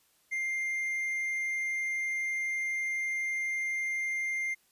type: tone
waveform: triangle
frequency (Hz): 2104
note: C7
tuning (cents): +9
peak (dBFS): -28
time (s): 0.31-4.55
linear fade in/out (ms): 20
effects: white hiss -68 dBFS RMS until 4.71 s + resampled to 32000 Hz